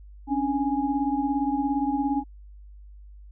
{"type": "tone cluster", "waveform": "sine", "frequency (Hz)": [272.2, 289.5, 829], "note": ["C#4", "D4", "G#5"], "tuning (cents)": [-31, -25, -3], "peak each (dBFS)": [-26, -27, -28], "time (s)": [0.27, 2.24], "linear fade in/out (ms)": 50, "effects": ["added 50 Hz sine -43 dBFS peak until 3.31 s"]}